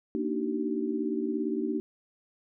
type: chord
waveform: sine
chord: Eb major seventh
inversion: second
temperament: equal with one note detuned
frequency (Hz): 233.1 / 293.7 / 311.1 / 382.4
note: Bb3 / D4 / Eb4 / G4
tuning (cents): 0 / 0 / 0 / -43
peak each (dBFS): -33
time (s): 0.15-1.8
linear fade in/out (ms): 0
effects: none